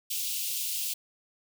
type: high-pass noise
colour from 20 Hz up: white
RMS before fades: -32 dBFS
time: 0.1-0.94 s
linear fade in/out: 10 ms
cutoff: 2600 Hz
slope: 48 dB/octave
effects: none